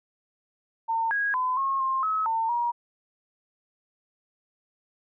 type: tone with pitch steps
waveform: sine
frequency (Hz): 907 / 1647 / 1015 / 1083 / 1060 / 1285 / 902 / 952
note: A#5 / G#6 / B5 / C#6 / C6 / E6 / A5 / A#5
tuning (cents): -48 / -15 / +47 / -41 / +22 / -45 / +43 / +36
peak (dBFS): -23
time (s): 0.88-2.72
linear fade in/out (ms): 20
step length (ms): 230
effects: none